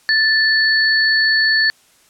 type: tone pair together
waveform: sine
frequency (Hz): 1760 / 4435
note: A6 / C#8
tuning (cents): 0 / 0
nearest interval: octave + major third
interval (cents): 1600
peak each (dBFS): -13 / -17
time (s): 0.09-1.7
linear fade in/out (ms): 0
effects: white hiss -53 dBFS RMS until 2.09 s + low-pass 11000 Hz 12 dB/octave